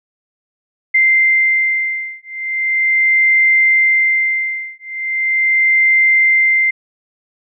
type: beating tone pair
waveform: sine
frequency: 2087 / 2087.39 Hz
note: C7 / C7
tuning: -5 / -5 cents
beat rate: 0.39 Hz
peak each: -14 dBFS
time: 0.94-6.71 s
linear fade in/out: 10 ms
effects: none